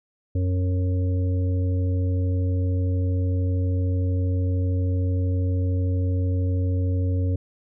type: harmonic tone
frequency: 91.3 Hz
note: F#2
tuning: 23 cents flat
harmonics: 1 / 3 / 5 / 6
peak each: -20 / -31 / -36 / -39 dBFS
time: 0.35-7.36 s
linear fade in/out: 5 ms
effects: none

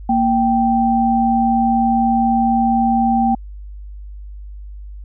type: tone pair together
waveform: sine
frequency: 232.5 / 782 Hz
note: A#3 / G5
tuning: -4 / -4 cents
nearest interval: octave + major sixth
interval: 2100 cents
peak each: -15 dBFS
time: 0.09-3.35 s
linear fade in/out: 5 ms
effects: added 50 Hz sine -30 dBFS peak until 5.04 s

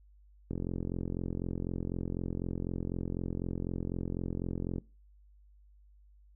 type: click train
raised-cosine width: 3 ms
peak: -22 dBFS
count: 189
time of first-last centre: 0.51-4.783 s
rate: 44 Hz
effects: noise-tail reverb RT60 0.3 s tail -22 dB re dry + added 50 Hz sine -57 dBFS peak until 6.35 s

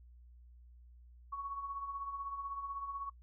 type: tone with tremolo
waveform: sine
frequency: 1114 Hz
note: C#6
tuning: 8 cents sharp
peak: -36 dBFS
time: 1.32-3.1 s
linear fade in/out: 10 ms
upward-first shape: triangle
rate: 16 Hz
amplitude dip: 60%
effects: noise-tail reverb RT60 0.1 s tail -25 dB re dry + added 60 Hz sine -55 dBFS peak until 3.22 s

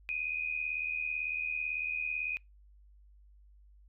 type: tone pair together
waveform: sine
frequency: 2422 / 2500 Hz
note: D#7 / D#7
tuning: -47 / +8 cents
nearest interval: minor second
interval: 55 cents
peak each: -37 / -34 dBFS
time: 0.09-2.37 s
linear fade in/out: 0 ms
effects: noise-tail reverb RT60 0.2 s tail -26 dB re dry + added 50 Hz sine -56 dBFS peak until 3.88 s

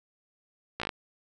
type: slowing click train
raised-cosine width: 0.3 ms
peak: -16 dBFS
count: 6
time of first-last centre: 0.8-0.892 s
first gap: 16 ms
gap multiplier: 1.07
effects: none

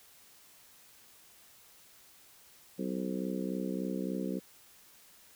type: harmonic tone with a mistuned harmonic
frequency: 63.5 Hz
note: B1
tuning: 49 cents sharp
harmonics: 3 / 4 / 5 / 6 / 7 / 8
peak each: -36 / -38 / -40 / -42 / -43 / -44 dBFS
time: 2.78-4.4 s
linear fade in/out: 20 ms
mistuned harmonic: 8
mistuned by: +57 cents
effects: white hiss -59 dBFS RMS until 5.35 s

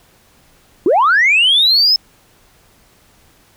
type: linear sweep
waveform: sine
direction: up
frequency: 300 to 5250 Hz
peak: -7 dBFS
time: 0.86-1.96 s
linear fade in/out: 2 ms
effects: tanh soft clip ceiling -5 dBFS + pink hiss -51 dBFS RMS until 3.56 s

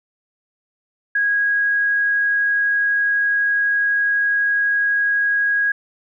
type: tone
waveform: sine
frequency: 1648 Hz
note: G#6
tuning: 14 cents flat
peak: -15 dBFS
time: 1.15-5.72 s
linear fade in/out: 5 ms
effects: none

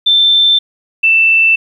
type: tone pair in turn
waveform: sine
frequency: 3554 / 2662 Hz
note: A7 / E7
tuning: +17 / +16 cents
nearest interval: perfect fourth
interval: 501 cents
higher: first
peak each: -6 dBFS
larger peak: neither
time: 0.06-0.59 / 1.03-1.56 s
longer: neither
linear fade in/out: 10 ms
effects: 8-bit

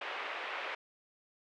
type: band-pass noise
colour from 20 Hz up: white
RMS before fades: -40 dBFS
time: 0.01-0.75 s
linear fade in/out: 5 ms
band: 430 to 2600 Hz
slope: 24 dB/octave
effects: none

